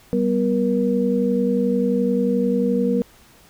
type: tone cluster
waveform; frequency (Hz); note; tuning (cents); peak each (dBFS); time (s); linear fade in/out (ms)
sine; 194.2 / 245.6 / 475.4; G3 / B3 / A#4; -16 / -9 / +34; -21; 0.13-3.02; 0
effects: pink hiss -51 dBFS RMS until 3.49 s